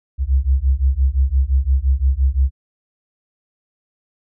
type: beating tone pair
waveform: sine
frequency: 64 / 69.8 Hz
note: C2 / C#2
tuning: -38 / +13 cents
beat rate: 5.8 Hz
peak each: -16 / -16 dBFS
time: 0.18-2.51 s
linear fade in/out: 50 ms
effects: none